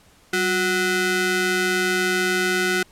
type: ring-modulated tone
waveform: sawtooth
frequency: 554.4 Hz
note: C#5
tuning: in tune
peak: -12 dBFS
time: 0.33-2.83 s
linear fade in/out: 5 ms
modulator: 918 Hz
effects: pink hiss -54 dBFS RMS until 2.91 s + low-pass 12000 Hz 12 dB/octave